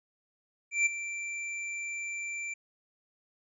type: tone with ADSR envelope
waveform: square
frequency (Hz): 2349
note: D7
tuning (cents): 0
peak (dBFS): -22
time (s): 0.71-2.54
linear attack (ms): 150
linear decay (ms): 15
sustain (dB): -13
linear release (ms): 7
effects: resampled to 22050 Hz